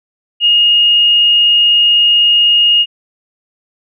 sine tone, 2856 Hz, F7, 38 cents sharp, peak -6 dBFS, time 0.4-2.86 s, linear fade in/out 50 ms, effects none

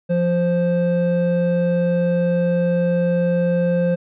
triangle tone pair together, 174.42 / 523.3 Hz, F3 / C5, -2 / 0 cents, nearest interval octave + perfect fifth, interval 1902 cents, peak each -16 dBFS, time 0.09-3.96 s, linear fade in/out 20 ms, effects resampled to 8000 Hz

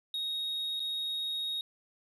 sine tone with dropouts, 3754 Hz, A#7, 11 cents sharp, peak -29 dBFS, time 0.14-1.61 s, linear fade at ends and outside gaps 2 ms, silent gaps 0.796-0.801 s, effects tanh soft clip ceiling -31 dBFS

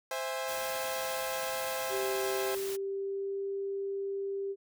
sawtooth chord, C augmented, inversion none, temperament equal with one note detuned, 523.3 / 659.3 / 822 Hz, C5 / E5 / G#5, 0 / 0 / -18 cents, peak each -32 / -35 / -36 dBFS, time 0.11-2.55 s, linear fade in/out 2 ms
white noise, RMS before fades -42 dBFS, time 0.47-2.77 s, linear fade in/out 20 ms
sine tone with pitch glide, 390.4 to 394.3 Hz, G4 to G4, -7 to +10 cents, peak -32 dBFS, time 1.89-4.56 s, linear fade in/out 50 ms, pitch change +17 cents, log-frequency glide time 2.4-3.43 s
effects none

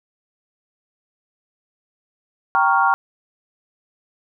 sine chord, G half-diminished seventh, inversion none, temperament equal, 784 / 932.3 / 1108.7 / 1396.9 Hz, G5 / Bb5 / Db6 / F6, 0 / 0 / 0 / 0 cents, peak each -19 dBFS, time 2.55-2.94 s, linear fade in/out 0 ms, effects none

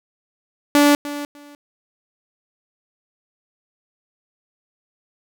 sawtooth tone with echo, 290 Hz, D4, 22 cents flat, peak -7 dBFS, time 0.75-0.95 s, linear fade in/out 0 ms, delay 300 ms, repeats 2, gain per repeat -15 dB, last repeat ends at 1.55 s, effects none

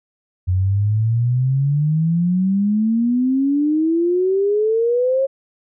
sine exponential sweep, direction up, 89.7 to 546 Hz, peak -14 dBFS, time 0.47-5.27 s, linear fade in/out 20 ms, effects none

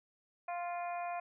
harmonic tone, 349.2 Hz, F4, in tune, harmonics 2 / 3 / 4 / 5 / 6 / 7, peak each -37 / -45 / -51 / -54 / -55 / -49 dBFS, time 0.48-1.2 s, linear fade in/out 5 ms, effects none

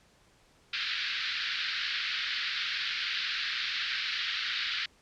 white band-pass noise, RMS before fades -33 dBFS, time 0.73-4.86 s, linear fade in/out 5 ms, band 1400 to 4500 Hz, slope 48 dB/octave, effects pink hiss -63 dBFS RMS until 5.01 s + low-pass 8000 Hz 12 dB/octave

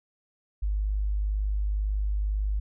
sine tone, 51 Hz, G#1, 31 cents flat, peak -24 dBFS, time 0.62-2.6 s, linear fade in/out 10 ms, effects none

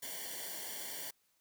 white noise with comb filter, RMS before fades -43 dBFS, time 0.02-1.11 s, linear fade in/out 10 ms, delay 0.78 ms, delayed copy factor -0.95, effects white hiss -75 dBFS RMS until 1.4 s

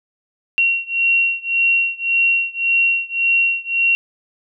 sine beating tone pair, 2740 / 2741.8 Hz, F7 / F7, -34 / -33 cents, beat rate 1.8 Hz, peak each -17 / -18 dBFS, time 0.58-3.95 s, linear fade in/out 0 ms, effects none

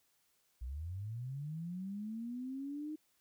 sine linear sweep, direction up, 57 to 311.1 Hz, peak -39 dBFS, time 0.61-2.96 s, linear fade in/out 10 ms, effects white hiss -75 dBFS RMS until 3.2 s

